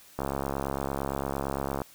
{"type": "click train", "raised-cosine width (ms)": 1, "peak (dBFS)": -16, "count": 113, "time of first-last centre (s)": [0.19, 1.818], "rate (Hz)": 68.8, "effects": ["white hiss -54 dBFS RMS until 1.94 s"]}